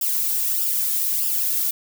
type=noise with flanger; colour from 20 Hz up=violet; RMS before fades=-22 dBFS; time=0.01-1.71 s; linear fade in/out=5 ms; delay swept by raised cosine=0.48 to 2.08 ms; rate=1.6 Hz; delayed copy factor=-0.75; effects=none